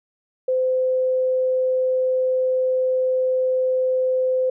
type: tone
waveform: sine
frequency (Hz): 514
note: C5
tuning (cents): -31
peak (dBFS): -17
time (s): 0.48-4.5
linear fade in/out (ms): 5
effects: none